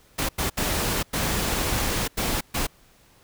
pink noise bursts at uneven times, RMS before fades -25 dBFS, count 6, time 0.18-0.29 / 0.38-0.5 / 0.57-1.03 / 1.13-2.08 / 2.17-2.41 / 2.54-2.67 s, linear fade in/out 10 ms, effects pink hiss -57 dBFS RMS until 3.23 s

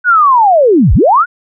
sine linear two-way sweep, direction down then up, 1501 to 36.71 to 1501 Hz, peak -4 dBFS, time 0.04-1.26 s, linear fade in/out 50 ms, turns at 0.94 s, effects none

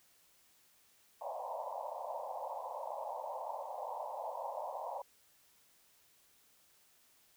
white band-pass noise, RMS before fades -42 dBFS, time 1.21-5.02 s, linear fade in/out 5 ms, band 520 to 1000 Hz, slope 96 dB/octave, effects white hiss -68 dBFS RMS until 7.36 s

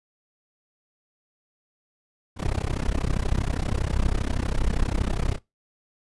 brown noise with amplitude modulation, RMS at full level -20 dBFS, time 2.36-5.39 s, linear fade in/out 50 ms, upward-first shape sine, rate 32.5 Hz, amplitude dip 100%, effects noise-tail reverb RT60 0.2 s tail -21 dB re dry + resampled to 24000 Hz

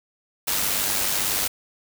white noise with amplitude modulation, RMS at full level -22 dBFS, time 0.47-1.48 s, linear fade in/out 10 ms, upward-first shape sine, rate 98 Hz, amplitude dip 40%, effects none

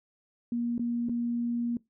sine tone with dropouts, 237.3 Hz, A#3, 31 cents sharp, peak -27 dBFS, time 0.52-1.77 s, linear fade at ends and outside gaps 2 ms, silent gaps 0.78-0.794 / 1.087-1.094 s, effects noise-tail reverb RT60 0.2 s tail -22 dB re dry

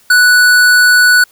sine tone with hard clipping, 1480 Hz, F#6, in tune, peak -6 dBFS, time 0.1-1.24 s, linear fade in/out 5 ms, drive 17 dB, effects white hiss -48 dBFS RMS until 1.31 s

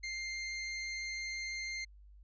sawtooth tone, 2102 Hz, C7, 7 cents sharp, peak -34 dBFS, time 0.03-1.85 s, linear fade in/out 10 ms, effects added 50 Hz sine -54 dBFS peak until 2.23 s + resampled to 16000 Hz

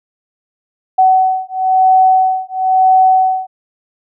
sine beating tone pair, 752 / 753 Hz, F#5 / F#5, +28 / +30 cents, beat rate 1 Hz, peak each -11 dBFS, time 0.98-3.47 s, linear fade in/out 10 ms, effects none

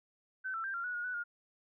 sine tone with pitch steps, 1528 / 1335 / 1579 / 1383 / 1469 / 1436 / 1488 / 1422 Hz, G6 / E6 / G6 / F6 / F#6 / F6 / F#6 / F6, -45 / +22 / +12 / -17 / -13 / +48 / +9 / +31 cents, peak -35 dBFS, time 0.44-1.24 s, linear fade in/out 20 ms, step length 100 ms, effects none

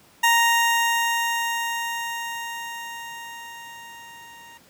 20% pulse tone with level ramp, 932.3 Hz, A#5, in tune, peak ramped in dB -10 to -39 dBFS, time 0.23-4.58 s, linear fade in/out 10 ms, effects pink hiss -54 dBFS RMS until 4.69 s + high-pass 100 Hz 12 dB/octave

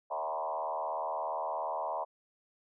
sine tone with frequency modulation, 804 Hz, G5, 44 cents sharp, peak -32 dBFS, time 0.1-2.05 s, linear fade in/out 20 ms, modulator 77 Hz, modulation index 3.1, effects none

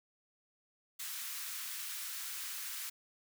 white high-pass noise, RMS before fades -42 dBFS, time 0.99-2.9 s, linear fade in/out 10 ms, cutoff 1200 Hz, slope 24 dB/octave, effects none

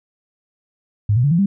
sine tone with pitch steps, 103.83 / 122.06 / 143.48 / 168.67 / 198.28 Hz, G#2 / B2 / D3 / E3 / G3, 0 / -20 / -40 / +40 / +20 cents, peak -12 dBFS, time 1.09-1.46 s, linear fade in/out 5 ms, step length 74 ms, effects none

